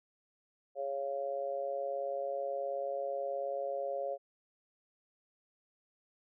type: harmonic tone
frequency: 138.59 Hz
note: C#3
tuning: in tune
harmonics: 3 / 4 / 5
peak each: -43 / -35 / -40 dBFS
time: 0.75-4.18 s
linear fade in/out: 50 ms
effects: none